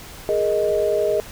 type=chord; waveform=sine; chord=Ab suspended second; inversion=none; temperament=equal; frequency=415.3 / 466.2 / 622.3 Hz; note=Ab4 / Bb4 / Eb5; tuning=0 / 0 / 0 cents; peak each=-21 / -24 / -20 dBFS; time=0.29-1.2 s; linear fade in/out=0 ms; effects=pink hiss -39 dBFS RMS until 1.31 s